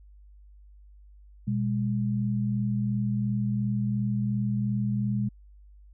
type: tone pair together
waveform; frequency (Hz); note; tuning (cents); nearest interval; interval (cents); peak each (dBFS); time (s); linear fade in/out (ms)
sine; 121.48 / 204.3; B2 / G#3; -28 / -28; major sixth; 900; -27; 1.47-5.29; 10
effects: added 50 Hz sine -49 dBFS peak until 5.93 s